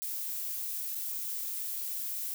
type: noise with dropouts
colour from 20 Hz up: violet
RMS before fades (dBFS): -36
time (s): 0.02-2.34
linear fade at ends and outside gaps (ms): 0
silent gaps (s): 0.948-0.953
effects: none